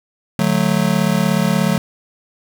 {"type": "chord", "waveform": "square", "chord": "D major", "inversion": "none", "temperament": "just", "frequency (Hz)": [146.83, 183.54, 220.2], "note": ["D3", "F#3", "A3"], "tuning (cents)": [0, -14, 2], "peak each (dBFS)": [-21, -17, -20], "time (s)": [0.39, 1.78], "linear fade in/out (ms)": 2, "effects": ["7-bit"]}